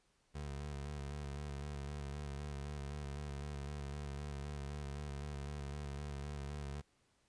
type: tone with vibrato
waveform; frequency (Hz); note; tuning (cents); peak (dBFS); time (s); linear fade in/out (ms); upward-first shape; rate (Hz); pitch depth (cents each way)
25% pulse; 71.7; D2; -41; -38; 0.34-6.82; 20; square; 3.9; 43
effects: pink hiss -75 dBFS RMS until 7.28 s + resampled to 22050 Hz